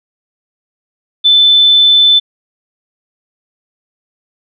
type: tone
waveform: sine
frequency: 3520 Hz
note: A7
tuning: in tune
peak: -4 dBFS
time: 1.24-2.2 s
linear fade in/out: 20 ms
effects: none